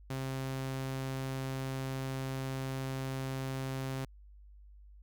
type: tone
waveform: sawtooth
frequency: 132.9 Hz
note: C3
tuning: 27 cents sharp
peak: -31 dBFS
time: 0.1-4.05 s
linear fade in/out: 5 ms
effects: added 50 Hz sine -52 dBFS peak until 5.02 s